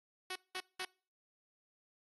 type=tone bursts; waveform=5% pulse; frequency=371.2 Hz; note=F#4; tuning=6 cents sharp; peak=-28 dBFS; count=3; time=0.3-0.851 s; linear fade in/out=5 ms; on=57 ms; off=190 ms; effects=noise-tail reverb RT60 0.4 s tail -24 dB re dry + AAC 32 kbps